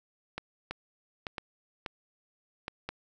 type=clicks; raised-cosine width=0.3 ms; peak=-19 dBFS; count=7; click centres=0.38 / 0.71 / 1.268 / 1.382 / 1.862 / 2.681 / 2.89 s; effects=none